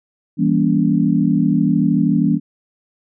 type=chord; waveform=sine; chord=E diminished seventh; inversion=none; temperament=just; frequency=164.81 / 197.78 / 237.3 / 284.8 Hz; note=E3 / G3 / Bb3 / Db4; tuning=0 / +16 / +31 / +47 cents; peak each=-18 dBFS; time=0.37-2.4 s; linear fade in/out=50 ms; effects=none